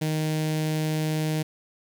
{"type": "tone with notch filter", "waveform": "sawtooth", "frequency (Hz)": 155.56, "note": "D#3", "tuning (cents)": 0, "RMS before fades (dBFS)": -26, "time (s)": [0.01, 1.43], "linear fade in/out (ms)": 10, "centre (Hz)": 1200, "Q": 1.2, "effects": ["10-bit"]}